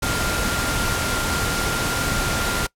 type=tone in noise; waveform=sine; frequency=1396.9 Hz; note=F6; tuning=in tune; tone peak=-27 dBFS; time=0.02-2.67 s; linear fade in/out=10 ms; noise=pink; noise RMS=-23 dBFS; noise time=0.02-2.67 s; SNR=-7 dB; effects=noise-tail reverb RT60 0.1 s tail -22 dB re dry + low-pass 12000 Hz 12 dB/octave